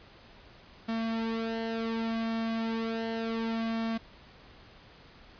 sawtooth tone with flanger, 226.4 Hz, A3, 50 cents sharp, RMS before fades -32 dBFS, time 0.88-3.98 s, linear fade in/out 10 ms, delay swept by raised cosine 2 to 3.6 ms, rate 0.68 Hz, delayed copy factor -0.7, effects pink hiss -54 dBFS RMS until 5.39 s + resampled to 11025 Hz

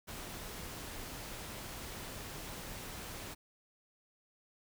pink noise, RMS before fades -45 dBFS, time 0.07-3.35 s, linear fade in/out 20 ms, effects none

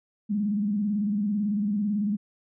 sine tone with vibrato, 206.1 Hz, G#3, 13 cents flat, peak -23 dBFS, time 0.29-2.17 s, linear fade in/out 20 ms, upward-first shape square, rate 18 Hz, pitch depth 68 cents each way, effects none

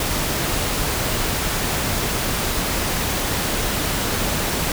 pink noise, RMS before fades -22 dBFS, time 0-4.72 s, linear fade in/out 2 ms, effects none

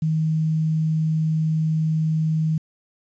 sine tone with quantisation, 158.1 Hz, D#3, 28 cents sharp, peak -18 dBFS, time 0.02-2.58 s, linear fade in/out 5 ms, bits 8, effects resampled to 16000 Hz

